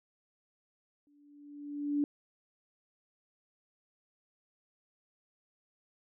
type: tone with exponential growth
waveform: sine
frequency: 290.1 Hz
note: D4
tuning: 21 cents flat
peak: -25 dBFS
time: 1.07-2.04 s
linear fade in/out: 1 ms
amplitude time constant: 210 ms
effects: none